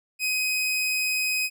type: tone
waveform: sawtooth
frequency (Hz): 2516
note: D#7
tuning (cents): +19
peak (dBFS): -20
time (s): 0.19-1.5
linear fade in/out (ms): 50
effects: none